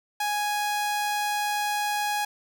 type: tone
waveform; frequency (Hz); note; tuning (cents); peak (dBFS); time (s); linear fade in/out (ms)
sawtooth; 830.6; G#5; 0; -21; 0.2-2.25; 5
effects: none